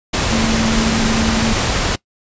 sine tone in noise, 223.9 Hz, A3, 30 cents sharp, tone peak -16 dBFS, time 0.32-1.53 s, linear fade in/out 10 ms, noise pink, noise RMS -17 dBFS, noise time 0.13-1.96 s, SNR -2 dB, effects noise-tail reverb RT60 0.1 s tail -21 dB re dry + resampled to 16000 Hz

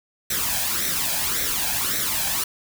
white noise with flanger, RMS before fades -24 dBFS, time 0.3-2.44 s, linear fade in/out 5 ms, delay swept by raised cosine 0.51 to 1.26 ms, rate 1.8 Hz, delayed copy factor +0.65, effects none

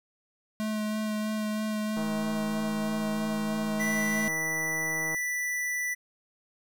square tone with vibrato, 214.5 Hz, A3, 44 cents flat, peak -29 dBFS, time 0.6-4.28 s, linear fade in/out 0 ms, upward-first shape sine, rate 3.1 Hz, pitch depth 13 cents each way
click train, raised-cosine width 1 ms, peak -25 dBFS, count 506, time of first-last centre 1.97-5.146 s, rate 159 Hz
square tone, 1975.5 Hz, B6, in tune, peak -29 dBFS, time 3.79-5.95 s, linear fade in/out 20 ms
effects none

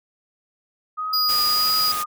sine tone with vibrato, 1244.5 Hz, D#6, in tune, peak -24 dBFS, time 0.97-2.06 s, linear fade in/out 20 ms, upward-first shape triangle, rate 1.6 Hz, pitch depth 35 cents each way
square tone, 4900 Hz, D#8, 27 cents flat, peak -19 dBFS, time 1.13-1.92 s, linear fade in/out 5 ms
white noise, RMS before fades -29 dBFS, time 1.28-2.04 s, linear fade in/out 20 ms
effects none

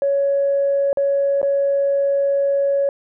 sine tone with dropouts, 558 Hz, C#5, 11 cents sharp, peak -14 dBFS, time 0.02-2.89 s, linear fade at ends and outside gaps 1 ms, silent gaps 0.93-0.972 / 1.416-1.429 s, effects tanh soft clip ceiling -10 dBFS

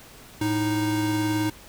square tone pair together, 110 / 311.1 Hz, A2 / D#4, 0 / 0 cents, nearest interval octave + tritone, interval 1800 cents, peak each -29 / -24 dBFS, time 0.41-1.5 s, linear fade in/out 5 ms, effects pink hiss -47 dBFS RMS until 1.68 s

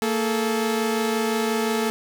sawtooth tone pair together, 228.4 / 431.1 Hz, A#3 / A4, -35 / -35 cents, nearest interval major seventh, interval 1100 cents, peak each -20 dBFS, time 0.02-1.9 s, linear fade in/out 0 ms, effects none

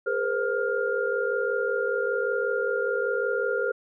sine tone cluster, 412.7 / 473.8 / 519 / 1408 Hz, G#4 / A#4 / C5 / F6, -11 / +28 / -14 / +14 cents, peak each -29 dBFS, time 0.06-3.72 s, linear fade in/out 10 ms, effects none

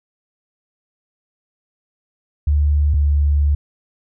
sine tone pair in turn, 73.42 / 72.58 Hz, D2 / D2, 0 / -20 cents, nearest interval unison, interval 20 cents, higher first, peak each -12 dBFS, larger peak neither, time 2.47-2.94 / 2.94-3.55 s, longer second, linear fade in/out 5 ms, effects none

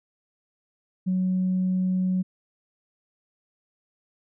sine tone, 185 Hz, F#3, in tune, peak -20 dBFS, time 1.06-2.23 s, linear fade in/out 20 ms, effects tanh soft clip ceiling -17 dBFS

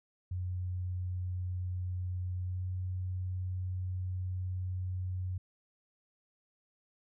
sine tone with pitch glide, 90.8 to 91.91 Hz, F#2 to F#2, -32 to -11 cents, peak -33 dBFS, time 0.31-5.38 s, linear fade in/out 5 ms, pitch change +21 cents, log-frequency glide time 2.41-2.66 s, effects none

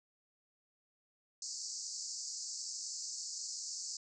white band-pass noise, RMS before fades -43 dBFS, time 1.42-3.97 s, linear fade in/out 2 ms, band 4500 to 7700 Hz, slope 96 dB/octave, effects none

